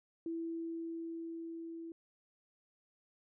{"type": "tone with level ramp", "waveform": "sine", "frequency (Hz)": 330.9, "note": "E4", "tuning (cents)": 7, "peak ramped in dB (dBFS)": [-36, -43], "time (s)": [0.26, 1.92], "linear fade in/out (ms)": 2, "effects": []}